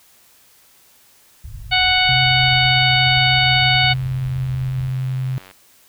white low-pass noise, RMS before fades -33 dBFS, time 1.44-4.91 s, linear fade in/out 5 ms, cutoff 130 Hz, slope 48 dB/octave
harmonic tone, 740 Hz, F#5, in tune, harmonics 1 / 2 / 3 / 4 / 5 / 6, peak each -20 / -22 / -18 / -19 / -21 / -23 dBFS, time 1.71-3.94 s, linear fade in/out 20 ms
sine tone with vibrato, 130 Hz, C3, 11 cents flat, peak -19 dBFS, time 2.09-5.38 s, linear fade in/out 0 ms, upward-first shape triangle, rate 11 Hz, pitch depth 9 cents each way
click train, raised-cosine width 0.3 ms, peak -25 dBFS, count 296, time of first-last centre 2.36-5.512 s, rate 93.6 Hz
effects white hiss -52 dBFS RMS until 5.88 s

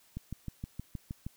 click train, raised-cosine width 5 ms, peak -25 dBFS, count 8, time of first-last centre 0.17-1.265 s, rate 6.39 Hz, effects white hiss -64 dBFS RMS until 1.36 s

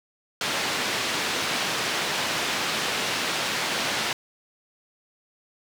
white band-pass noise, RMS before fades -27 dBFS, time 0.41-4.13 s, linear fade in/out 2 ms, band 150 to 3900 Hz, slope 12 dB/octave, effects none

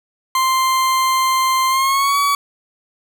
40% pulse tone with pitch glide, 1046.5 to 1134.6 Hz, C6 to C#6, 0 to +40 cents, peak -13 dBFS, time 0.35-2.35 s, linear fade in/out 2 ms, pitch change +140 cents, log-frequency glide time 1.68-2.18 s, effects none

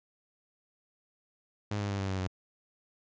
sawtooth tone with pitch steps, 103.83 / 101.58 / 99.37 / 97.21 / 95.1 / 93.04 Hz, G#2 / G#2 / G2 / G2 / F#2 / F#2, 0 / -38 / +24 / -14 / +48 / +10 cents, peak -27 dBFS, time 1.71-2.274 s, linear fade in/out 5 ms, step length 94 ms, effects resampled to 16000 Hz

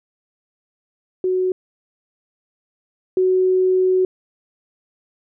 sine tone pair in turn, 370 / 371.6 Hz, F#4 / F#4, 0 / +7 cents, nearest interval unison, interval 7 cents, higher second, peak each -16 / -13 dBFS, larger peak second, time 1.24-1.52 / 3.17-4.05 s, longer second, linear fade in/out 2 ms, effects none

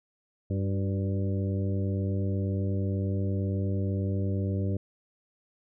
harmonic tone with a mistuned harmonic, 98 Hz, G2, in tune, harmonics 1 / 2 / 3 / 4 / 5 / 6, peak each -27 / -33 / -37 / -39 / -41 / -43 dBFS, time 0.5-4.77 s, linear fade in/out 5 ms, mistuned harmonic 4, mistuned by -43 cents, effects none

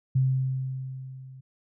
sine tone with level ramp, 131.3 Hz, C3, 6 cents sharp, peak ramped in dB -18 to -43 dBFS, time 0.15-1.41 s, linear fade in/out 10 ms, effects none

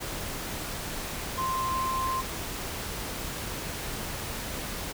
sine tone in noise, 1046.5 Hz, C6, in tune, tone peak -27 dBFS, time 1.37-2.22 s, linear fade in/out 20 ms, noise pink, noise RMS -35 dBFS, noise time 0-4.93 s, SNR +5 dB, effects none

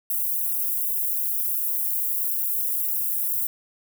white high-pass noise, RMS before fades -25 dBFS, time 0.1-3.47 s, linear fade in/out 2 ms, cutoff 12000 Hz, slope 24 dB/octave, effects none

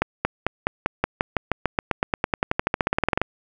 accelerating click train, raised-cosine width 0.5 ms, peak -4 dBFS, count 30, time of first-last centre 0.02-3.216 s, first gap 230 ms, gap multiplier 0.94, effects none

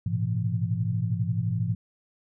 sine tone cluster, 105.3 / 117.4 / 127.8 / 169.2 Hz, G#2 / A#2 / C3 / E3, +24 / +13 / -40 / +45 cents, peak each -28 / -29 / -33 / -30 dBFS, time 0.06-1.75 s, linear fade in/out 5 ms, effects none

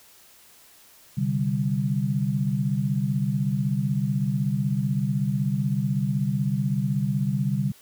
sine chord, C suspended second, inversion none, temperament equal, 130.81 / 146.83 / 196 Hz, C3 / D3 / G3, 0 / 0 / 0 cents, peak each -26 dBFS, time 1.17-7.72 s, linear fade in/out 10 ms, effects white hiss -53 dBFS RMS until 7.81 s

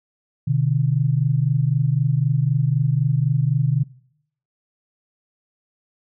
sine tone pair together, 126.4 / 150.32 Hz, B2 / D3, +41 / +41 cents, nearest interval minor third, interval 300 cents, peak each -19 dBFS, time 0.47-3.84 s, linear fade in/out 10 ms, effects noise-tail reverb RT60 0.7 s tail -22 dB re dry

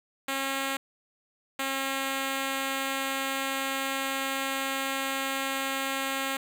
5% pulse tone pair in turn, 271.2 / 270.2 Hz, C#4 / C#4, -38 / -44 cents, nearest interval unison, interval 6 cents, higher first, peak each -17 dBFS, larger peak neither, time 0.28-0.77 / 1.59-6.37 s, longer second, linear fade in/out 5 ms, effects none

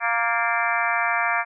harmonic tone with a mistuned harmonic, 233.1 Hz, A#3, in tune, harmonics 3 / 4 / 5 / 6 / 7 / 8 / 9 / 10, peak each -27 / -28 / -27 / -28 / -28 / -30 / -30 / -28 dBFS, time 0-1.45 s, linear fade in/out 50 ms, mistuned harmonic 8, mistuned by -73 cents, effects none

